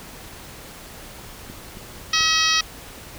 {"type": "clicks", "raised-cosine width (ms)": 3, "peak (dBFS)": -25, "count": 3, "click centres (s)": [1.5, 1.771, 2.208]}
{"type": "harmonic tone", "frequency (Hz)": 640, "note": "D#5", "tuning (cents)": 49, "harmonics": [2, 3, 4, 5, 6, 7, 8, 9], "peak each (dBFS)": [-25, -25, -25, -25, -25, -25, -25, -25], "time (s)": [2.13, 2.61], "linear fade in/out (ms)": 5}
{"effects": ["pink hiss -40 dBFS RMS until 3.18 s"]}